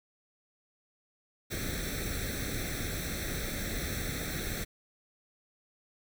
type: noise with comb filter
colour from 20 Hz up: pink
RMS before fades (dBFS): -35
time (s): 1.5-4.65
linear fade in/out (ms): 20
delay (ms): 0.51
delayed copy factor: +0.85
effects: none